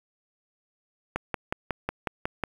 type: click train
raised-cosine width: 0.5 ms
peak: -12 dBFS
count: 8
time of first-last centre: 1.16-2.437 s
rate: 5.48 Hz
effects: 7-bit

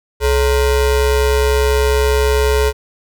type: ring-modulated tone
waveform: square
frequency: 246.9 Hz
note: B3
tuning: in tune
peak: -9 dBFS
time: 0.2-2.73 s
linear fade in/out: 50 ms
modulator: 182 Hz
effects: none

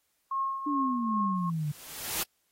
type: tone with tremolo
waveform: sine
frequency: 1080 Hz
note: C#6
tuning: 45 cents flat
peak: -26 dBFS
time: 0.31-1.5 s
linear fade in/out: 5 ms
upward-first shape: triangle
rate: 2.5 Hz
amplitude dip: 65%
type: exponential sweep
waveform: sine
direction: down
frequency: 299.6 to 144.6 Hz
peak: -28 dBFS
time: 0.66-1.72 s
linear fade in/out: 10 ms
type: noise with exponential growth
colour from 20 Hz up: white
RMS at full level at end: -29 dBFS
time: 1.35-2.23 s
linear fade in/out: 2 ms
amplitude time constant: 190 ms
effects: white hiss -74 dBFS RMS until 2.51 s + AAC 48 kbps

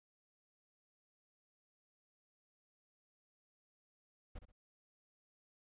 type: noise with echo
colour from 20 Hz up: brown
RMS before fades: -45 dBFS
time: 4.35-4.39 s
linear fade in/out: 10 ms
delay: 65 ms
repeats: 2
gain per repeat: -11 dB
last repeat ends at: 4.52 s
effects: resampled to 8000 Hz

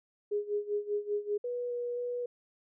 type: tone with tremolo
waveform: sine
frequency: 413.7 Hz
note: G#4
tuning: 7 cents flat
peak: -27 dBFS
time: 0.31-1.38 s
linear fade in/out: 10 ms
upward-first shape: sine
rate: 5.1 Hz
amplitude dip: 85%
type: tone with vibrato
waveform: sine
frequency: 485.6 Hz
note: B4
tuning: 29 cents flat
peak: -32 dBFS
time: 1.44-2.26 s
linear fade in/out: 5 ms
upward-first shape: square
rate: 1.9 Hz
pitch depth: 8 cents each way
effects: none

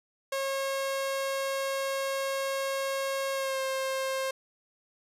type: tone with pitch glide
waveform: sawtooth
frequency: 543 to 531.5 Hz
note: C#5 to C5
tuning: -36 to +27 cents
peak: -25 dBFS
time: 0.32-4.31 s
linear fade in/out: 5 ms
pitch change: -37 cents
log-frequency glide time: 3.33-3.6 s
effects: resampled to 32000 Hz

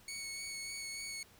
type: tone with vibrato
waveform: 15% pulse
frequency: 2217 Hz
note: C#7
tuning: in tune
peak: -34 dBFS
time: 0.08-1.23 s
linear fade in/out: 2 ms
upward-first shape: sine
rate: 3.4 Hz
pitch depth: 14 cents each way
effects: pink hiss -62 dBFS RMS until 1.39 s

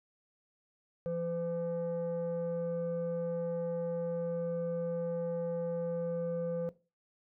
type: tone pair together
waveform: sine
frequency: 169.86 / 509 Hz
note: F3 / C5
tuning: -48 / -48 cents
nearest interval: octave + perfect fifth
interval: 1900 cents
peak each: -36 / -32 dBFS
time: 1.06-6.69 s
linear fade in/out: 0 ms
effects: noise-tail reverb RT60 0.3 s tail -18 dB re dry + tanh soft clip ceiling -29 dBFS

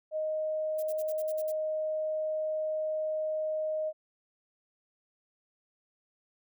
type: tone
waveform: sine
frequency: 622.3 Hz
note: D#5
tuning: in tune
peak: -29 dBFS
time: 0.11-3.93 s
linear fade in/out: 50 ms
type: noise bursts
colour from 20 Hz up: violet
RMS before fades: -45 dBFS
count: 8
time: 0.78-1.521 s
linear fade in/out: 10 ms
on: 48 ms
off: 51 ms
effects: none

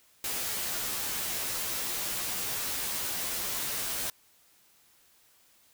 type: noise with comb filter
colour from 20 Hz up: white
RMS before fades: -33 dBFS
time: 0.24-4.1 s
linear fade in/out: 2 ms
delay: 13 ms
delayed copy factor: -0.75
effects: white hiss -63 dBFS RMS until 5.73 s

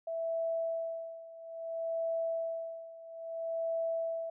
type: tone with tremolo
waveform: sine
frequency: 659.3 Hz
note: E5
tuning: in tune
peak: -30 dBFS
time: 0.07-4.3 s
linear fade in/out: 5 ms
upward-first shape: sine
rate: 0.6 Hz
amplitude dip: 85%
effects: none

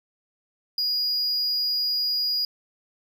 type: tone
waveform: triangle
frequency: 4885 Hz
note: D#8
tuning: 33 cents flat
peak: -21 dBFS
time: 0.78-2.45 s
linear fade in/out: 2 ms
effects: none

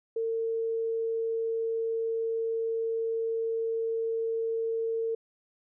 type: tone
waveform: sine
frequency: 453.3 Hz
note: A#4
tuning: 48 cents flat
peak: -27 dBFS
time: 0.16-5.15 s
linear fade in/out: 5 ms
effects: none

